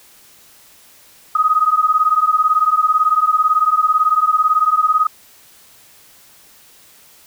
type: beating tone pair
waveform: sine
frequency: 1244.5 / 1262.5 Hz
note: D#6 / D#6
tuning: 0 / +25 cents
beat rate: 18 Hz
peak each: -15 / -14 dBFS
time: 1.35-5.07 s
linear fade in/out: 5 ms
effects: white hiss -47 dBFS RMS until 7.26 s